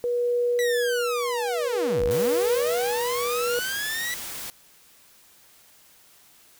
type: tone with tremolo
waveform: sine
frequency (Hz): 483.8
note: B4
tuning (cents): -36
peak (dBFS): -20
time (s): 0.04-3.59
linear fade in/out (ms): 0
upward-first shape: sine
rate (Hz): 0.56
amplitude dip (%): 50
type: linear two-way sweep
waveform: sawtooth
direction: down then up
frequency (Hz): 1978 to 36.71 to 1978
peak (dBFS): -24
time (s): 0.59-4.14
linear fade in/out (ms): 0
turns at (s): 2.04
type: noise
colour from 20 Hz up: white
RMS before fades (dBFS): -35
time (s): 2.11-4.5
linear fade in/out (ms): 0
effects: white hiss -55 dBFS RMS until 6.59 s